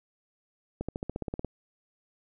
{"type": "accelerating click train", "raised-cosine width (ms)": 2, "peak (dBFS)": -19, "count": 11, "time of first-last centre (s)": [0.81, 1.447], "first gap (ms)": 76, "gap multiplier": 0.96, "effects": []}